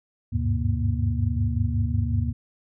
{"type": "tone cluster", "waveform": "sine", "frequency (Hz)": [76.6, 97.5, 102.9, 126.9, 236.3], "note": ["D#2", "G2", "G#2", "B2", "A#3"], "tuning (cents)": [-27, -9, -16, 47, 24], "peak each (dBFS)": [-26, -27, -26, -30, -31], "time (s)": [0.32, 2.33], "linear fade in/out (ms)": 20, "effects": []}